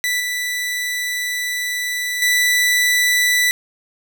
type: tone with level steps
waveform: sawtooth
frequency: 1975.5 Hz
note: B6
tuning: in tune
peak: -14 / -17 / -10 dBFS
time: 0.04-3.51 s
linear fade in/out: 0 ms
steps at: 0.2 / 2.22 s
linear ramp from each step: 2 ms
effects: 8-bit